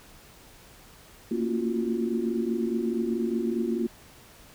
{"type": "tone cluster", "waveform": "sine", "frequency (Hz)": [224.3, 232.6, 276.5, 343.2, 368], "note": ["A3", "A#3", "C#4", "F4", "F#4"], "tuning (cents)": [34, -4, -4, -30, -9], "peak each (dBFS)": [-36, -28, -37, -30, -32], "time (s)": [1.31, 3.87], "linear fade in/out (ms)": 5, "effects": ["pink hiss -52 dBFS RMS until 4.54 s"]}